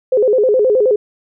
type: tone with vibrato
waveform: sine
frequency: 463.8 Hz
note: A#4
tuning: 9 cents flat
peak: -9 dBFS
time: 0.12-0.96 s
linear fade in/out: 5 ms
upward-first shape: square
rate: 9.5 Hz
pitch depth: 180 cents each way
effects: none